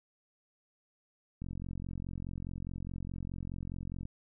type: click train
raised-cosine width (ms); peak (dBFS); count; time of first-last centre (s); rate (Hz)
5; -28; 119; 1.42-4.054; 44.8
effects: none